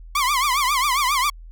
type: tone with vibrato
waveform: sawtooth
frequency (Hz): 1090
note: C#6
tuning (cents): -29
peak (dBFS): -14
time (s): 0.15-1.3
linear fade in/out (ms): 5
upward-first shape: triangle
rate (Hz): 7.4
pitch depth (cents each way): 200
effects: added 41 Hz sine -37 dBFS peak until 1.51 s